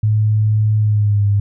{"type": "tone with pitch glide", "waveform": "sine", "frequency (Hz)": [107.3, 101.51], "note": ["A2", "G#2"], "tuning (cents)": [-43, -39], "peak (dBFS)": -11, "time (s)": [0.03, 1.4], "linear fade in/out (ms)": 5, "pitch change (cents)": -96, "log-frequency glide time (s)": [0.78, 1.26], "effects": []}